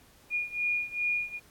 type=beating tone pair; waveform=sine; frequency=2434 / 2436.5 Hz; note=D#7 / D#7; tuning=-39 / -37 cents; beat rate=2.5 Hz; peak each=-30 / -32 dBFS; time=0.3-1.4 s; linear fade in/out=50 ms; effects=pink hiss -59 dBFS RMS until 1.5 s + AAC 64 kbps

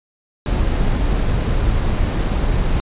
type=noise; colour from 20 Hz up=brown; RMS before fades=-17 dBFS; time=0.46-2.8 s; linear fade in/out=0 ms; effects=resampled to 8000 Hz

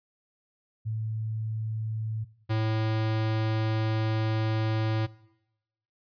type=tone pair in turn; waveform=sine / square; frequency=110 / 110 Hz; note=A2 / A2; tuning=0 / 0 cents; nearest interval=unison; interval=0 cents; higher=neither; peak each=-28 / -25 dBFS; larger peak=second; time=0.85-2.25 / 2.49-5.07 s; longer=second; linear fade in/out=20 ms; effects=noise-tail reverb RT60 0.9 s tail -21 dB re dry + resampled to 11025 Hz

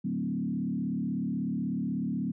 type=tone with frequency modulation; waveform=sine; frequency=216.4 Hz; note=A3; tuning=29 cents flat; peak=-28 dBFS; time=0.04-2.32 s; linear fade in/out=10 ms; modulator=36.3 Hz; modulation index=1.6; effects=none

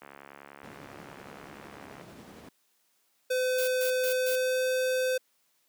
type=click train; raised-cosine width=0.5 ms; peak=-31 dBFS; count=141; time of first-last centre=0.02-2.011 s; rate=70.3 Hz
type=noise with tremolo; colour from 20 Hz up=brown; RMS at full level=-39 dBFS; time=0.63-2.49 s; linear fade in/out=5 ms; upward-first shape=triangle; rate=11 Hz; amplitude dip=25%
type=tone with pitch glide; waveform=square; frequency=509 to 512.8 Hz; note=C5 to C5; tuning=-48 to -35 cents; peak=-26 dBFS; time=3.3-5.18 s; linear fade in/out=10 ms; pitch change=+13 cents; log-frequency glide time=4.09-4.65 s
type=noise bursts; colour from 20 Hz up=blue; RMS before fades=-36 dBFS; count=4; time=3.58-4.358 s; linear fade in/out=5 ms; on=97 ms; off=130 ms
effects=white hiss -71 dBFS RMS until 5.68 s + high-pass 200 Hz 12 dB/octave

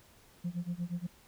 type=tone with tremolo; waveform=sine; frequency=174.61 Hz; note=F3; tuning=in tune; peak=-29 dBFS; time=0.44-1.07 s; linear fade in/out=10 ms; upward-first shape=sine; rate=8.4 Hz; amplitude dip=95%; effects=tanh soft clip ceiling -29 dBFS + pink hiss -61 dBFS RMS until 1.27 s

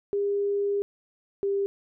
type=tone pair in turn; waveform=sine; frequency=403.5 / 397.5 Hz; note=G#4 / G4; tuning=-50 / +24 cents; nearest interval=unison; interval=26 cents; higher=first; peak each=-23 dBFS; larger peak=neither; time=0.13-0.82 / 1.43-1.66 s; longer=first; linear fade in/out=0 ms; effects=none

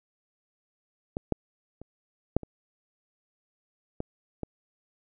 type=clicks; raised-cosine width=2 ms; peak=-17 / -11 / -29 / -8 / -26 / -18 / -19 dBFS; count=7; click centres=1.169 / 1.323 / 1.816 / 2.366 / 2.433 / 4.004 / 4.433 s; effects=none

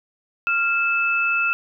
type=tone pair together; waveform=sine; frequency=1389 / 2622 Hz; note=F6 / E7; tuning=-10 / -10 cents; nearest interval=major seventh; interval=1100 cents; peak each=-21 / -20 dBFS; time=0.47-1.53 s; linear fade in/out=0 ms; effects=none

